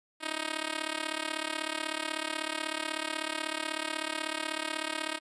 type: tone with amplitude modulation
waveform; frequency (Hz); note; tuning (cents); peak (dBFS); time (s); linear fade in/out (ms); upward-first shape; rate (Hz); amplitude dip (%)
5% pulse; 314.1; D#4; +16; -17; 0.2-5.2; 50; sine; 36.2; 90
effects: resampled to 22050 Hz